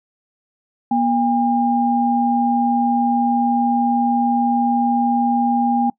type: tone pair together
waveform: sine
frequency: 240 / 806.4 Hz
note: B3 / G5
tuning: -49 / +49 cents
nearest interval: octave + major sixth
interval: 2098 cents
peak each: -17 dBFS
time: 0.91-5.9 s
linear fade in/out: 5 ms
effects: noise-tail reverb RT60 0.1 s tail -23 dB re dry